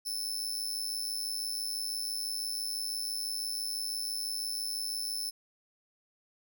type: tone with amplitude modulation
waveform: sawtooth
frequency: 5274 Hz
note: E8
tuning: in tune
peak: -27 dBFS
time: 0.05-5.31 s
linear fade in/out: 20 ms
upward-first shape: sine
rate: 106 Hz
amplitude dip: 75%
effects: none